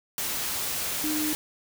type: tone in noise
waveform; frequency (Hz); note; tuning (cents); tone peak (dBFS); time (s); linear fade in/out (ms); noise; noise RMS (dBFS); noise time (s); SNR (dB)
sine; 305.4; D#4; -32; -27; 1.04-1.33; 0; white; -30; 0.18-1.35; 0
effects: none